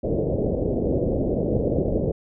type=low-pass noise; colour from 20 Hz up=white; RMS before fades=-23 dBFS; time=0.03-2.12 s; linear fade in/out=10 ms; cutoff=570 Hz; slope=48 dB/octave; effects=none